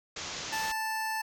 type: low-pass noise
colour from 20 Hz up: white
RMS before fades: -39 dBFS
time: 0.16-0.72 s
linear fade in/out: 5 ms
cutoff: 7000 Hz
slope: 96 dB/octave
type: tone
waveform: 25% pulse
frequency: 880 Hz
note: A5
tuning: in tune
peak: -27 dBFS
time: 0.52-1.22 s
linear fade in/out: 10 ms
effects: none